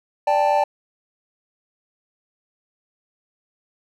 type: chord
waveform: triangle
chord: D suspended fourth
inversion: none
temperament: equal with one note detuned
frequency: 587.3 / 791.7 / 880 Hz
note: D5 / G5 / A5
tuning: 0 / +17 / 0 cents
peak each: -18 dBFS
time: 0.27-0.64 s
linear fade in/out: 5 ms
effects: none